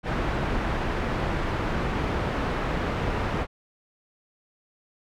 pink low-pass noise, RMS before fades -27 dBFS, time 0.03-3.47 s, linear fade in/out 50 ms, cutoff 1900 Hz, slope 12 dB/octave, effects none

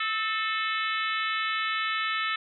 harmonic tone with a mistuned harmonic, 434.6 Hz, A4, 21 cents flat, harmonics 3 / 4 / 5 / 6 / 7 / 8 / 9, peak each -30 / -32 / -34 / -36 / -37 / -38 / -39 dBFS, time 0-2.36 s, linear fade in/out 5 ms, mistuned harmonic 4, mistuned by +43 cents, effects none

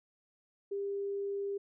sine tone, 399.3 Hz, G4, 32 cents sharp, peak -33 dBFS, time 0.71-1.58 s, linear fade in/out 10 ms, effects none

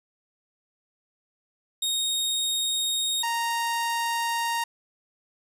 sawtooth tone pair in turn, 3729 / 930.6 Hz, A#7 / A#5, 0 / -3 cents, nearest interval 2 octaves, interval 2403 cents, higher first, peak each -21 dBFS, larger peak neither, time 1.82-3.23 / 3.23-4.64 s, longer neither, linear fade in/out 5 ms, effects resampled to 32000 Hz + 9-bit

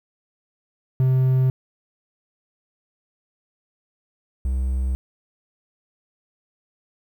triangle tone pair in turn, 130 / 64.72 Hz, C3 / C2, -11 / -18 cents, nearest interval octave, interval 1207 cents, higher first, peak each -13 / -18 dBFS, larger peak first, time 1-1.5 / 4.45-4.95 s, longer neither, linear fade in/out 0 ms, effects 9-bit

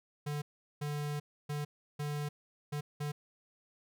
square tone bursts at uneven times, 147.1 Hz, D3, 3 cents sharp, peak -35 dBFS, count 6, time 0.26-0.42 / 0.81-1.2 / 1.49-1.65 / 1.99-2.29 / 2.72-2.81 / 3-3.12 s, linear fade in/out 10 ms, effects none

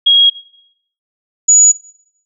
sine tone pair in turn, 3289 / 6861 Hz, G#7 / A8, -18 / -45 cents, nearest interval octave + minor second, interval 1273 cents, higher second, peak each -5 / -4 dBFS, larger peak second, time 0.06-0.3 / 1.48-1.72 s, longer neither, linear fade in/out 10 ms, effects noise-tail reverb RT60 0.7 s tail -18 dB re dry

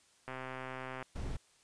click train, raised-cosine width 0.5 ms, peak -27 dBFS, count 98, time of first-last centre 0.28-1.026 s, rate 130 Hz
brown noise, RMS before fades -38 dBFS, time 1.15-1.37 s, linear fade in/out 10 ms
effects white hiss -67 dBFS RMS until 1.63 s + resampled to 22050 Hz

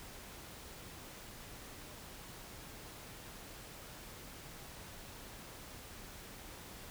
silence, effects pink hiss -51 dBFS RMS until 6.9 s

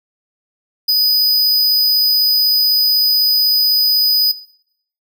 square tone, 4978 Hz, D#8, in tune, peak -11 dBFS, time 0.88-4.32 s, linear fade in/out 10 ms, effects noise-tail reverb RT60 0.7 s tail -18 dB re dry

